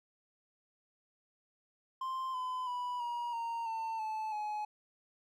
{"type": "tone with pitch steps", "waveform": "triangle", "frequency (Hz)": [1046.5, 1014.9, 984.3, 954.7, 925.9, 898, 870.9, 844.6], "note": ["C6", "B5", "B5", "A#5", "A#5", "A5", "A5", "G#5"], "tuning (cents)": [0, 47, -6, 41, -12, 35, -18, 29], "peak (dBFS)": -33, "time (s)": [2.01, 4.65], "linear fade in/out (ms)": 5, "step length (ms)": 330, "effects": []}